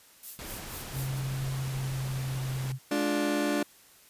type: noise with tremolo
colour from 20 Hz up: violet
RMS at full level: -38 dBFS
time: 0.23-1.19 s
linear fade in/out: 2 ms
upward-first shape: sine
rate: 4.2 Hz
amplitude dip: 100%
type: noise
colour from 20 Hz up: pink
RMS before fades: -41 dBFS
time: 0.39-2.72 s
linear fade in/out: 0 ms
type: tone with pitch glide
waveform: sine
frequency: 133.4 to 131.34 Hz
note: C3 to C3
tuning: +34 to +7 cents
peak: -30 dBFS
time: 0.92-2.79 s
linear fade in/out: 50 ms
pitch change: -27 cents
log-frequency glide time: 1.49-2.57 s
type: chord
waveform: 30% pulse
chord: D diminished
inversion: second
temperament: just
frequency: 211.4 / 293.7 / 352.4 Hz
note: Ab3 / D4 / F4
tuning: +31 / 0 / +16 cents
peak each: -31 / -25 / -31 dBFS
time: 2.91-3.63 s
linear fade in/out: 5 ms
effects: white hiss -57 dBFS RMS until 4.09 s + resampled to 32000 Hz